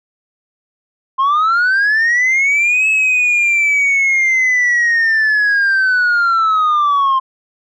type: linear two-way sweep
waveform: sine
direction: up then down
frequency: 1046.5 to 2596 to 1046.5 Hz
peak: -8 dBFS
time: 1.18-7.2 s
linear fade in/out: 20 ms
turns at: 2.88 s
effects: tanh soft clip ceiling -9 dBFS